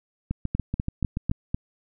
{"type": "two click trains", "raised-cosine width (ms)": 5, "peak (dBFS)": [-14, -12], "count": [8, 5], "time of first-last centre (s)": [[0.31, 1.314], [0.55, 1.545]], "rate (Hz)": [6.97, 4.02], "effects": []}